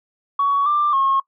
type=tone with pitch steps; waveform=sine; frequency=1123 / 1184 / 1084 Hz; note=C#6 / D6 / C#6; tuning=+22 / +14 / -39 cents; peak=-14 dBFS; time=0.39-1.2 s; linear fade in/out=5 ms; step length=270 ms; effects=noise-tail reverb RT60 0.1 s tail -20 dB re dry + tanh soft clip ceiling -10 dBFS